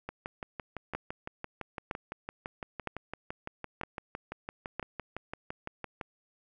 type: two click trains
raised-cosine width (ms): 0.5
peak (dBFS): -18 / -22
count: 5 / 36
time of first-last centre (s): 0.95-4.796 / 0.09-6.012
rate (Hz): 1.04 / 5.91
effects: none